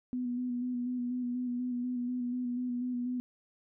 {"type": "tone with vibrato", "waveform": "sine", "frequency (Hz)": 246.9, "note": "B3", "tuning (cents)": 0, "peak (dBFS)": -31, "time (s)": [0.13, 3.2], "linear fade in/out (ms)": 0, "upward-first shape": "square", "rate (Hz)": 4.1, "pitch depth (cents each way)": 22, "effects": []}